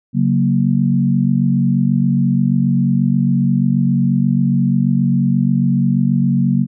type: chord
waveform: sine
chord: F# major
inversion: second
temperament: equal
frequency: 138.59 / 185 / 233.1 Hz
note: C#3 / F#3 / A#3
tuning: 0 / 0 / 0 cents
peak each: -16 dBFS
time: 0.13-6.67 s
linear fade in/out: 50 ms
effects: none